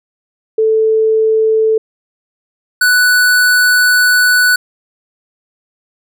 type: tone pair in turn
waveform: sine / square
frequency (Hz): 440 / 1484.7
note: A4 / F#6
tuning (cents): 0 / +6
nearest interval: octave + major sixth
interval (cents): 2106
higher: second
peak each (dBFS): -8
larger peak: neither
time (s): 0.58-1.78 / 2.81-4.56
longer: second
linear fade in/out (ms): 5
effects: none